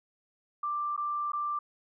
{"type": "tone with dropouts", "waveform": "sine", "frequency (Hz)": 1180, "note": "D6", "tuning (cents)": 8, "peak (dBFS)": -29, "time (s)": [0.63, 1.59], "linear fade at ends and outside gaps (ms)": 5, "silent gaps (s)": [[0.965, 0.976], [1.32, 1.332]], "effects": []}